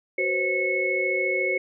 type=tone cluster; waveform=sine; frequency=374.2 / 501 / 535 / 2194 Hz; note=F#4 / B4 / C5 / C#7; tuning=+20 / +25 / +38 / -18 cents; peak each=-28 / -32 / -29 / -24 dBFS; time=0.18-1.58 s; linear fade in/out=5 ms; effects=none